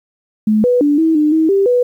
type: tone with pitch steps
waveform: sine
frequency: 214.7 / 492.9 / 291.2 / 322.7 / 302 / 318.6 / 393.6 / 492.1 Hz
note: A3 / B4 / D4 / E4 / D4 / D#4 / G4 / B4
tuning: -42 / -3 / -15 / -37 / +48 / +41 / +7 / -6 cents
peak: -9 dBFS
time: 0.47-1.83 s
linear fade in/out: 5 ms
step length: 170 ms
effects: 8-bit